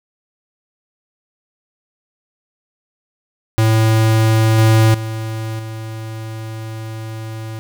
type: tone with level steps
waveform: square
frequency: 110.9 Hz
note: A2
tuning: 14 cents sharp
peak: -11 / -9 / -22 / -26 dBFS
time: 3.58-7.59 s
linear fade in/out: 0 ms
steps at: 4.58 / 4.94 / 5.59 s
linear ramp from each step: 5 ms
effects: none